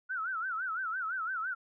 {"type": "tone with vibrato", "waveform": "sine", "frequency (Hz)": 1414, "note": "F6", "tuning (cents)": 21, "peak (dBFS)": -32, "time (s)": [0.09, 1.55], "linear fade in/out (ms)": 20, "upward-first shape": "sine", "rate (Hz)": 5.9, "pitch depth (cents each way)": 170, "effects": []}